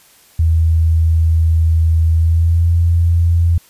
sine tone with pitch glide, 81.3 to 84.65 Hz, E2 to E2, -23 to +46 cents, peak -9 dBFS, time 0.39-3.58 s, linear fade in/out 5 ms, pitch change +69 cents, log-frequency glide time 2.14-2.69 s, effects white hiss -48 dBFS RMS until 3.69 s + resampled to 32000 Hz

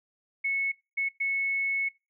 sine tone bursts at uneven times, 2200 Hz, C#7, 14 cents flat, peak -25 dBFS, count 3, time 0.44-0.72 / 0.97-1.09 / 1.2-1.89 s, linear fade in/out 10 ms, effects noise-tail reverb RT60 0.3 s tail -25 dB re dry

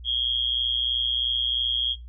sine tone with amplitude modulation, 3268 Hz, G#7, 29 cents flat, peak -19 dBFS, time 0.04-1.96 s, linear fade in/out 50 ms, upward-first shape sine, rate 123 Hz, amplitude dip 85%, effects noise-tail reverb RT60 0.2 s tail -17 dB re dry + added 60 Hz sine -38 dBFS peak until 2.08 s

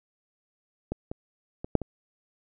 clicks, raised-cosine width 2 ms, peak -16 / -20 / -21 / -6 / -20 dBFS, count 5, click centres 0.92 / 1.115 / 1.645 / 1.753 / 1.817 s, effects none

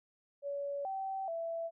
sine tone with pitch steps, 566 / 772 / 665 Hz, C#5 / G5 / E5, +36 / -27 / +15 cents, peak -35 dBFS, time 0.42-1.71 s, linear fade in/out 50 ms, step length 430 ms, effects none

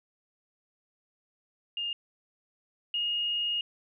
sine tone pair in turn, 2826 / 2859 Hz, F7 / F7, +20 / +40 cents, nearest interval unison, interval 20 cents, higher second, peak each -30 / -27 dBFS, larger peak second, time 1.77-1.93 / 2.94-3.61 s, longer second, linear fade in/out 2 ms, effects none

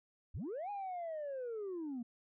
sine linear two-way sweep, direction up then down, 48.23 to 830.6 to 226.6 Hz, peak -37 dBFS, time 0.34-2.03 s, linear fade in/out 10 ms, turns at 0.7 s, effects tanh soft clip ceiling -37 dBFS

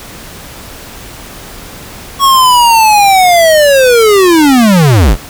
square linear sweep, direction down, 1112 to 32.7 Hz, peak -4 dBFS, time 2.19-5.17 s, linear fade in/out 50 ms, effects pink hiss -29 dBFS RMS until 5.29 s

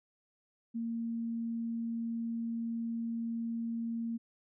sine tone, 230.4 Hz, A#3, 20 cents flat, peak -33 dBFS, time 0.74-4.18 s, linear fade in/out 20 ms, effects none

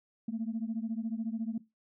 sine beating tone pair, 219.5 / 233.5 Hz, A3 / A#3, -4 / +3 cents, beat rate 14 Hz, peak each -34 / -35 dBFS, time 0.28-1.58 s, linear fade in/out 5 ms, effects noise-tail reverb RT60 0.2 s tail -17 dB re dry + tanh soft clip ceiling -26 dBFS

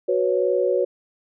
sine chord, F# suspended fourth, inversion none, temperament just, 370 / 493.3 / 555 Hz, F#4 / B4 / C#5, 0 / -2 / +2 cents, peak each -22 dBFS, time 0.08-0.85 s, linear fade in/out 10 ms, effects none

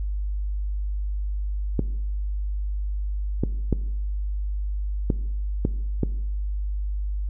clicks, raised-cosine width 3 ms, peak -8 dBFS, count 6, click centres 1.793 / 3.436 / 3.727 / 5.102 / 5.651 / 6.033 s, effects noise-tail reverb RT60 0.9 s tail -18 dB re dry + added 50 Hz sine -24 dBFS peak until 7.29 s

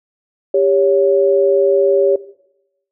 sine tone pair together, 396.8 / 558.6 Hz, G4 / C#5, +21 / +13 cents, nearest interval tritone, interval 592 cents, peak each -13 dBFS, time 0.54-2.16 s, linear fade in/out 5 ms, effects noise-tail reverb RT60 0.8 s tail -17 dB re dry

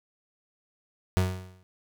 35% pulse tone with exponential decay, 92.5 Hz, F#2, in tune, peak -17 dBFS, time 1.17-1.63 s, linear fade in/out 0 ms, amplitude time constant 100 ms, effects none

